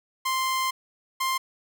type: tone pair in turn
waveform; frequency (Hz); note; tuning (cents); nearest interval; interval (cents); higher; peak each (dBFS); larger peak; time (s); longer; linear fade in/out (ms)
sawtooth; 1046.5 / 1051.7; C6 / C6; 0 / +9; unison; 9; second; -20; neither; 0.25-0.71 / 1.2-1.38; first; 10
effects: none